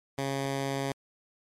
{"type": "tone", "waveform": "10% pulse", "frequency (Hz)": 137.1, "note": "C#3", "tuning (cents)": -19, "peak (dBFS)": -21, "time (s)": [0.18, 0.92], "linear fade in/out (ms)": 2, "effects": ["low-pass 11000 Hz 12 dB/octave", "MP3 96 kbps"]}